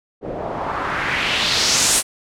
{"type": "noise with low-pass filter sweep", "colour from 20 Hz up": "white", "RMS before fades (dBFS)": -20, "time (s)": [0.21, 2.03], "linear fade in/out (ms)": 50, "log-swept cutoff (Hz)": [440, 9800], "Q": 2.1, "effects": []}